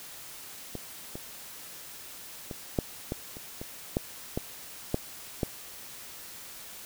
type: clicks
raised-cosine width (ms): 2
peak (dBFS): -22 / -24 / -23 / -11 / -17 / -29 / -24 / -12 / -15 / -12 / -13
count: 11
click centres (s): 0.753 / 1.155 / 2.512 / 2.788 / 3.121 / 3.369 / 3.615 / 3.969 / 4.375 / 4.944 / 5.432
effects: white hiss -45 dBFS RMS until 6.85 s